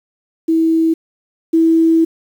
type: tone pair in turn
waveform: sine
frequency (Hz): 324.9 / 326.7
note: E4 / E4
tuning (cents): -25 / -15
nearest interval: unison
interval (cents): 10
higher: second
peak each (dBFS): -10 / -8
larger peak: second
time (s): 0.48-0.94 / 1.53-2.05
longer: second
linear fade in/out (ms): 10
effects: 7-bit